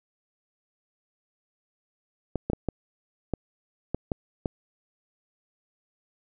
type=clicks; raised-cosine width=2 ms; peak=-13 dBFS; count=8; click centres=2.357 / 2.5 / 2.533 / 2.687 / 3.337 / 3.946 / 4.118 / 4.458 s; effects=none